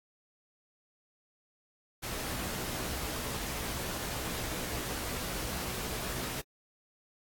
pink noise with comb filter, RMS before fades -37 dBFS, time 2.02-6.42 s, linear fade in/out 20 ms, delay 16 ms, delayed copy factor +0.5, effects AAC 64 kbps

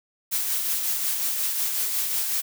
blue noise with tremolo, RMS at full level -24 dBFS, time 0.31-2.42 s, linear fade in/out 20 ms, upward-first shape triangle, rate 5.5 Hz, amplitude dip 40%, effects none

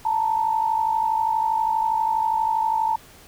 sine tone pair together, 882 / 934.4 Hz, A5 / A#5, +4 / +4 cents, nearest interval minor second, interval 100 cents, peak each -20 / -25 dBFS, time 0.05-2.96 s, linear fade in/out 5 ms, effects pink hiss -48 dBFS RMS until 3.27 s

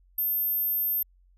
sine tone, 13290 Hz, G#9, in tune, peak -24 dBFS, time 0.18-1.03 s, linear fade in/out 5 ms, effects added 45 Hz sine -57 dBFS peak until 1.37 s

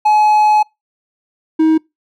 triangle tone pair in turn, 849 / 317.3 Hz, G#5 / D#4, +38 / +34 cents, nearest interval octave + perfect fourth, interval 1704 cents, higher first, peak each -6 dBFS, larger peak neither, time 0.05-0.63 / 1.59-1.78 s, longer first, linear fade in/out 10 ms, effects noise-tail reverb RT60 0.2 s tail -25 dB re dry

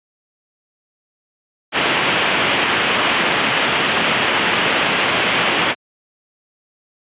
white low-pass noise, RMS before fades -17 dBFS, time 1.72-5.75 s, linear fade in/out 50 ms, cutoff 3300 Hz, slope 48 dB/octave, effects high-pass 150 Hz 12 dB/octave + resampled to 8000 Hz

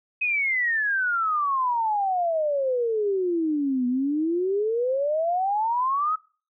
sine exponential two-way sweep, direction down then up, 2543 to 243.4 to 1294 Hz, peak -21 dBFS, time 0.21-6.16 s, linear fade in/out 10 ms, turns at 3.87 s, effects noise-tail reverb RT60 0.4 s tail -23 dB re dry

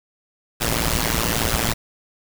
pink noise with amplitude modulation, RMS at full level -17 dBFS, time 0.6-1.74 s, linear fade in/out 20 ms, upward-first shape sine, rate 114 Hz, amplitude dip 100%, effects none

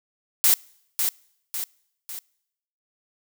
blue noise with echo, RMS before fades -17 dBFS, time 0.44-0.54 s, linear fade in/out 0 ms, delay 550 ms, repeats 3, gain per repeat -6 dB, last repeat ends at 2.19 s, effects noise-tail reverb RT60 0.8 s tail -26 dB re dry

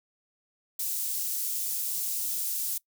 white high-pass noise, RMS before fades -31 dBFS, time 0.79-2.78 s, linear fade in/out 5 ms, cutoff 6900 Hz, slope 12 dB/octave, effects noise-tail reverb RT60 0.1 s tail -22 dB re dry

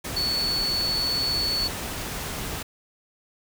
sine tone in noise, 4435 Hz, C#8, in tune, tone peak -23 dBFS, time 0.16-1.68 s, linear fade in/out 10 ms, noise pink, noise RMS -32 dBFS, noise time 0.04-2.63 s, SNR +6 dB, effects none

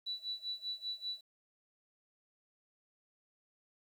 sine tone with tremolo, 3951 Hz, B7, in tune, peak -35 dBFS, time 0.06-1.21 s, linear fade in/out 10 ms, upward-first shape sine, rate 5.1 Hz, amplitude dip 90%, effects 11-bit

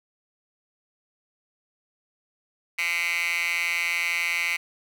10% pulse tone with high-pass filter, 171.1 Hz, F3, 35 cents flat, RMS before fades -26 dBFS, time 2.78-4.57 s, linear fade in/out 10 ms, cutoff 2100 Hz, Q 8, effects none

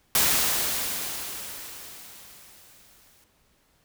white noise with exponential decay, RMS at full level -20 dBFS, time 0.15-3.24 s, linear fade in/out 1 ms, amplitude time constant 670 ms, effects pink hiss -65 dBFS RMS until 3.84 s

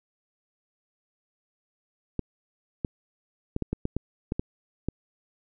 clicks, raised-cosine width 3 ms, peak -14 dBFS, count 10, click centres 2.193 / 2.848 / 3.564 / 3.623 / 3.73 / 3.854 / 3.966 / 4.321 / 4.395 / 4.886 s, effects none

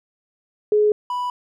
sine / triangle tone pair in turn, 421.2 / 986.6 Hz, G#4 / B5, +24 / -2 cents, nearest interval octave + minor third, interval 1474 cents, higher second, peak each -13 / -20 dBFS, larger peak first, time 0.72-0.92 / 1.1-1.3 s, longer neither, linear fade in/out 2 ms, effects none

